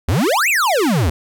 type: exponential two-way sweep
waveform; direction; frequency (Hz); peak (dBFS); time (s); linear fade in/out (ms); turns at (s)
square; up then down; 69.9 to 2794 to 69.9; -14; 0.08-1.1; 5; 0.49
effects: 9-bit